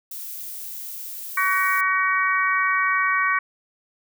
violet noise, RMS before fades -34 dBFS, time 0.11-1.81 s, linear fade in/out 5 ms
harmonic tone, 377.1 Hz, F#4, 33 cents sharp, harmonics 3 / 4 / 5 / 6, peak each -22 / -25 / -23 / -26 dBFS, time 1.37-3.39 s, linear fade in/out 5 ms
effects none

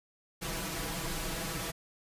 pink noise with comb filter, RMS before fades -36 dBFS, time 0.41-1.72 s, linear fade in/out 20 ms, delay 6.1 ms, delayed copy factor +1, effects resampled to 32000 Hz

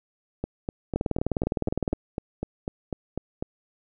two click trains, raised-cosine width 2 ms, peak -15 / -11 dBFS, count 13 / 20, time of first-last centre 0.44-3.425 / 0.96-1.929 s, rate 4.02 / 19.6 Hz, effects none

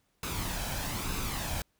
pink noise with flanger, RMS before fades -34 dBFS, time 0.23-1.62 s, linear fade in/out 2 ms, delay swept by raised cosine 0.78 to 1.28 ms, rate 1.1 Hz, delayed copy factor +0.5, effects pink hiss -74 dBFS RMS until 1.79 s

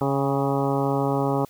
harmonic tone with a mistuned harmonic, 138.59 Hz, C#3, in tune, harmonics 1 / 2 / 3 / 4 / 5 / 6 / 7 / 8 / 9, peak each -26 / -26 / -27 / -29 / -33 / -29 / -33 / -35 / -36 dBFS, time 0.01-1.45 s, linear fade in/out 2 ms, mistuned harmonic 6, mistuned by -30 cents, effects white hiss -54 dBFS RMS until 1.49 s

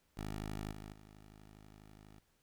10% pulse tone with level steps, 52.2 Hz, G#1, 10 cents sharp, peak -32 / -39 / -48 dBFS, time 0.17-2.2 s, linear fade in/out 5 ms, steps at 0.72 / 0.93 s, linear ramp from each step 2 ms, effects pink hiss -75 dBFS RMS until 2.42 s

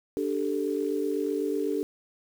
sine chord, D suspended fourth, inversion none, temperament equal, 293.7 / 392 / 440 Hz, D4 / G4 / A4, 0 / 0 / 0 cents, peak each -30 dBFS, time 0.17-1.83 s, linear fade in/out 0 ms, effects 8-bit

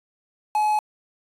triangle tone with quantisation, 849 Hz, G#5, 38 cents sharp, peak -16 dBFS, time 0.55-0.79 s, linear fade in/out 2 ms, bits 6, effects resampled to 32000 Hz

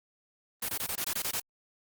white noise bursts, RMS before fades -32 dBFS, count 9, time 0.62-1.4 s, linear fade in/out 5 ms, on 68 ms, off 21 ms, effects Opus 24 kbps

